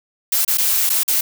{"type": "noise with dropouts", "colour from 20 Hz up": "blue", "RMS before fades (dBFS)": -17, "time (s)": [0.32, 1.21], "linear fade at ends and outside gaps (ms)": 5, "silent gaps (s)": [[0.449, 0.478], [0.574, 0.581], [0.894, 0.9], [1.034, 1.079]], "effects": []}